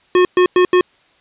square tone bursts at uneven times, 362.3 Hz, F#4, 36 cents flat, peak -9 dBFS, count 4, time 0.15-0.25 / 0.37-0.46 / 0.56-0.65 / 0.73-0.81 s, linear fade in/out 2 ms, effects white hiss -54 dBFS RMS until 1.2 s + resampled to 8000 Hz

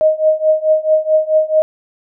sine tone with tremolo, 624 Hz, D#5, 5 cents sharp, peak -6 dBFS, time 0.01-1.62 s, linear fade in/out 0 ms, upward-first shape triangle, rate 4.6 Hz, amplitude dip 95%, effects none

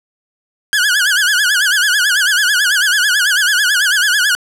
sawtooth tone with vibrato, 1568 Hz, G6, in tune, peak -7 dBFS, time 0.73-4.35 s, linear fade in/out 0 ms, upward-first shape sine, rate 9.1 Hz, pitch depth 160 cents each way, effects low-pass 12000 Hz 12 dB/octave

